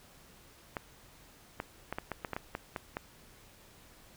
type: clicks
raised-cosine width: 0.5 ms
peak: -20 dBFS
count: 11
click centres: 0.768 / 1.601 / 1.926 / 1.985 / 2.117 / 2.248 / 2.333 / 2.365 / 2.551 / 2.762 / 2.969 s
effects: pink hiss -58 dBFS RMS until 4.16 s